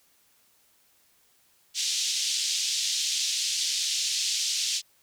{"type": "band-pass noise", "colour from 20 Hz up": "white", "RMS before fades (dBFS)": -28, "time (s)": [1.74, 4.82], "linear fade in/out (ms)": 50, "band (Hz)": [3100, 6600], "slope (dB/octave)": 24, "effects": ["white hiss -64 dBFS RMS until 5.02 s"]}